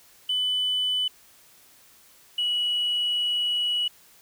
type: tone pair in turn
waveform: sine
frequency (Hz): 3000 / 2930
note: F#7 / F#7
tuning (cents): +23 / -18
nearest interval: unison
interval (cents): 41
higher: first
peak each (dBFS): -21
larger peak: neither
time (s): 0.29-1.08 / 2.38-3.88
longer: second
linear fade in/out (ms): 5
effects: tanh soft clip ceiling -19 dBFS + white hiss -55 dBFS RMS until 4.21 s